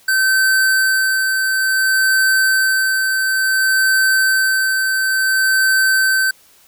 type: tone with tremolo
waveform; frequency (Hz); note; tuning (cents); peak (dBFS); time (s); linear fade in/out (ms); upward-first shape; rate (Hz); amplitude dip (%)
square; 1542; G6; -29; -12; 0.08-6.31; 5; sine; 0.57; 35
effects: white hiss -50 dBFS RMS until 6.67 s